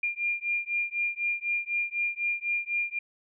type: beating tone pair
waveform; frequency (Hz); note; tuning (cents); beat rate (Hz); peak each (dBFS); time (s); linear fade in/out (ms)
sine; 2400 / 2404; D7 / D7; +37 / +40; 4; -30; 0.03-2.99; 5
effects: none